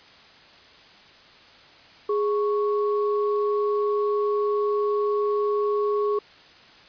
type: tone pair together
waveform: sine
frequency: 415.3 / 1107.7 Hz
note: G#4 / C#6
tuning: 0 / -2 cents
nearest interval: octave + perfect fourth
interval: 1698 cents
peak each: -21 / -29 dBFS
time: 2.09-6.19 s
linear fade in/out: 5 ms
effects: white hiss -50 dBFS RMS until 6.88 s + resampled to 11025 Hz